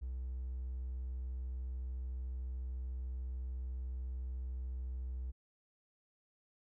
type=tone with hard clipping; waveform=triangle; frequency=63.3 Hz; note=B1; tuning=43 cents sharp; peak=-38 dBFS; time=0.01-5.32 s; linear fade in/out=20 ms; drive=3 dB; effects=none